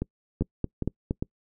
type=two click trains; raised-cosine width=3 ms; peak=-13 / -15 dBFS; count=4 / 4; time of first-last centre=0.41-1.109 / 0.02-1.225 s; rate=4.29 / 2.49 Hz; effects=noise-tail reverb RT60 0.1 s tail -26 dB re dry